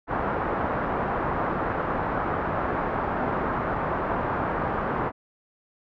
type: low-pass noise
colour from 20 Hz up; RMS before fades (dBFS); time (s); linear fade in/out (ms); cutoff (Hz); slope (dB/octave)
white; -27; 0.07-5.12; 50; 1300; 24
effects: none